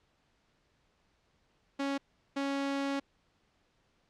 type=tone bursts at uneven times; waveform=sawtooth; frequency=277.2 Hz; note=C#4; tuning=in tune; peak=-27 dBFS; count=2; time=1.79-1.98 / 2.36-3 s; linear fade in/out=10 ms; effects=pink hiss -72 dBFS RMS until 4.09 s + low-pass 5000 Hz 12 dB/octave